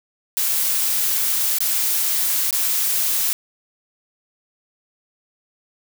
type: noise with dropouts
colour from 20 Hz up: blue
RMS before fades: -20 dBFS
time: 0.37-3.33 s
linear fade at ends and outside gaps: 0 ms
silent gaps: 1.585-1.605 / 2.508-2.527 s
effects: none